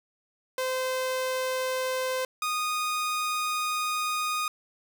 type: tone pair in turn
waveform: sawtooth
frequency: 516 / 1236.5 Hz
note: C5 / D#6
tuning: -24 / -11 cents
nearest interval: octave + minor third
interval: 1513 cents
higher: second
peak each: -23 dBFS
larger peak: neither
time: 0.58-2.25 / 2.42-4.48 s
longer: second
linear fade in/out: 2 ms
effects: none